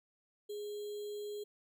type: tone with sample-and-hold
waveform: sine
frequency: 415.3 Hz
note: G#4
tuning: in tune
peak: -39 dBFS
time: 0.49-1.44 s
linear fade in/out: 10 ms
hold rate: 3675 Hz
effects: none